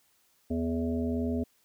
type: harmonic tone with a mistuned harmonic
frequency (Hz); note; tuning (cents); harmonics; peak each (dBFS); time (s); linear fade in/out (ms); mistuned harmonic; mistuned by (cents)
82.2; E2; -4; 1 / 3 / 5 / 7 / 8; -34 / -29 / -36 / -42 / -41; 0.5-1.44; 10; 5; +33
effects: white hiss -68 dBFS RMS until 1.64 s